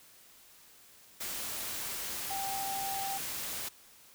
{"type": "tone in noise", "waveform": "sine", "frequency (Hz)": 784, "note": "G5", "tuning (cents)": 0, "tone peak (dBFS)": -35, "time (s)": [2.3, 3.18], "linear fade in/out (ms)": 10, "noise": "white", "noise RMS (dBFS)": -38, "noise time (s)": [1.2, 3.69], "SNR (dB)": 0, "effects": ["white hiss -58 dBFS RMS until 4.14 s"]}